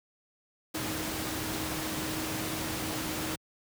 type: tone in noise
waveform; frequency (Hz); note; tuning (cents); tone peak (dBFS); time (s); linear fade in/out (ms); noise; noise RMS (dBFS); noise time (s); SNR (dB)
sine; 314.4; D#4; +18; -38; 0.74-3.36; 10; pink; -34; 0.74-3.36; -7
effects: high-pass 80 Hz 12 dB/octave